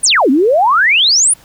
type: exponential two-way sweep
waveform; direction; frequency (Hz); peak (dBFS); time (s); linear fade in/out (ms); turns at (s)
sine; down then up; 10380 to 246.9 to 10380; -7; 0.03-1.34; 10; 0.3
effects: pink hiss -45 dBFS RMS until 1.44 s